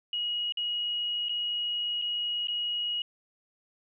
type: tone with dropouts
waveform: sine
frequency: 2897 Hz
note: F#7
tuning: 37 cents flat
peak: -28 dBFS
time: 0.13-3.02 s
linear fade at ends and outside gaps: 2 ms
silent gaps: 0.523-0.572 / 1.286-1.293 / 2.016-2.021 / 2.472-2.483 s
effects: none